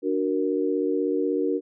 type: chord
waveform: sine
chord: D augmented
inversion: none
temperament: equal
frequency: 293.7 / 370 / 466.2 Hz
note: D4 / F#4 / A#4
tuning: 0 / 0 / 0 cents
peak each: -26 dBFS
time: 0.02-1.61 s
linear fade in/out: 50 ms
effects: none